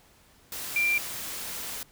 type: tone in noise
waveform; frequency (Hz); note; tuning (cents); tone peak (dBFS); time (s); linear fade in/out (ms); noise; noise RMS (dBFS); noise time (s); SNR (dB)
sine; 2369; D7; +14; -22; 0.76-0.98; 2; white; -36; 0.52-1.83; +11
effects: pink hiss -59 dBFS RMS until 1.91 s